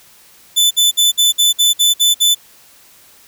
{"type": "tone bursts", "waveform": "sawtooth", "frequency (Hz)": 3507, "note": "A7", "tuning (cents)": -6, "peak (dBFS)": -6, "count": 9, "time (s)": [0.56, 2.35], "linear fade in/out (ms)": 20, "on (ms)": 150, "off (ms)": 55, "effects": ["white hiss -46 dBFS RMS until 3.27 s"]}